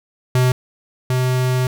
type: tone pair in turn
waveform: square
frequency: 126.9 / 127.54 Hz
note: B2 / C3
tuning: +47 / -44 cents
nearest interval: unison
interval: 9 cents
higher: second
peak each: -13 / -16 dBFS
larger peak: first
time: 0.35-0.52 / 1.1-1.67 s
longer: second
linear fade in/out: 2 ms
effects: none